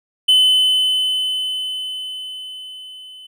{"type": "tone with level ramp", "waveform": "triangle", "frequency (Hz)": 3030, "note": "F#7", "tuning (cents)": 40, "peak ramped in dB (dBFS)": [-7, -35], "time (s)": [0.28, 3.27], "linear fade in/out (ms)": 10, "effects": []}